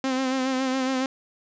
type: tone with vibrato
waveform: sawtooth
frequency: 261.6 Hz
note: C4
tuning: in tune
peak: -19 dBFS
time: 0.04-1.06 s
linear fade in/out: 2 ms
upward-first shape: sine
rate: 7.2 Hz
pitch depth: 38 cents each way
effects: resampled to 16000 Hz + 9-bit